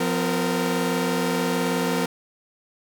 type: tone cluster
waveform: sawtooth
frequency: 176.1 / 254.7 / 463.2 Hz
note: F3 / C4 / A#4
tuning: +15 / -46 / -11 cents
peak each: -22 dBFS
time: 0-2.06 s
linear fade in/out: 5 ms
effects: none